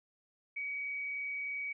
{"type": "tone with amplitude modulation", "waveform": "sine", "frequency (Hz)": 2265, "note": "C#7", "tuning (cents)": 37, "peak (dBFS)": -34, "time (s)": [0.56, 1.73], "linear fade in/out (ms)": 10, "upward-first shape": "sine", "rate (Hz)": 143, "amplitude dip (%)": 30, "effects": []}